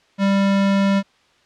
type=tone; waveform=square; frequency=197 Hz; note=G3; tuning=9 cents sharp; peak=-15 dBFS; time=0.18-1.03 s; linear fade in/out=50 ms; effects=white hiss -57 dBFS RMS until 1.45 s + low-pass 4000 Hz 12 dB/octave